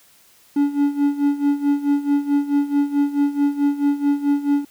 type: tone with tremolo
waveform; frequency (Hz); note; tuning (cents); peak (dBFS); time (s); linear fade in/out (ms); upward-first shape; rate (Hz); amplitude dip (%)
triangle; 285.9; D4; -46; -11; 0.56-4.65; 5; sine; 4.6; 80
effects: white hiss -53 dBFS RMS until 4.7 s